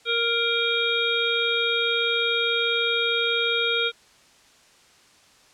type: harmonic tone with a mistuned harmonic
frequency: 466.2 Hz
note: A#4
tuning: in tune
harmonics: 1 / 3 / 5 / 7 / 8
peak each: -27 / -27 / -27 / -27 / -27 dBFS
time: 0.05-3.92 s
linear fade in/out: 50 ms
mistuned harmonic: 5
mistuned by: +25 cents
effects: white hiss -55 dBFS RMS until 5.53 s + low-pass 7000 Hz 12 dB/octave